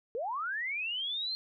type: linear sweep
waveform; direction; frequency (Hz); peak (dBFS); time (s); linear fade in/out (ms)
sine; up; 429.4 to 4223; -32; 0.15-1.35; 0
effects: none